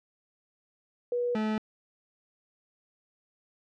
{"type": "tone pair in turn", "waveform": ["sine", "40% pulse"], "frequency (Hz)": [485.4, 216.2], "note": ["B4", "A3"], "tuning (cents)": [-30, -30], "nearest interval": "octave + major second", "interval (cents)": 1400, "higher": "first", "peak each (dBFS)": -26, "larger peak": "neither", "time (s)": [[1.12, 1.35], [1.35, 1.58]], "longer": "neither", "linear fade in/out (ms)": 2, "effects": ["low-pass 3000 Hz 12 dB/octave"]}